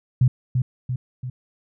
sine tone with echo, 126.2 Hz, B2, 38 cents sharp, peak -12 dBFS, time 0.21-0.28 s, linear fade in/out 5 ms, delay 340 ms, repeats 3, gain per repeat -5 dB, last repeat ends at 1.3 s, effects none

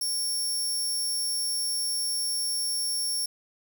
20% pulse tone, 5490 Hz, F8, 31 cents flat, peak -21 dBFS, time 0.01-3.26 s, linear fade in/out 5 ms, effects 8-bit

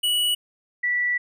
square / sine tone pair in turn, 2938 / 1958.2 Hz, F#7 / B6, -13 / -15 cents, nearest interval perfect fifth, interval 702 cents, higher first, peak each -20 dBFS, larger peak neither, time 0.03-0.35 / 0.83-1.18 s, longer second, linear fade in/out 10 ms, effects none

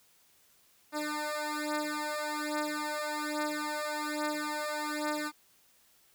10% pulse beating tone pair, 300 / 301.2 Hz, D4 / D4, +37 / +44 cents, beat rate 1.2 Hz, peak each -27 dBFS, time 0.92-5.32 s, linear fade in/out 50 ms, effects white hiss -65 dBFS RMS until 6.14 s

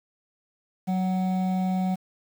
triangle tone pair together, 186.08 / 745 Hz, F#3 / F#5, +10 / +12 cents, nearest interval 2 octaves, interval 2402 cents, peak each -21 / -30 dBFS, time 0.87-1.96 s, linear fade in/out 20 ms, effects 8-bit

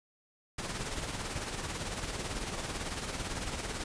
pink noise with tremolo, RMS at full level -35 dBFS, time 0.58-3.84 s, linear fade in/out 5 ms, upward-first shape sine, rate 18 Hz, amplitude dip 50%, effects resampled to 22050 Hz

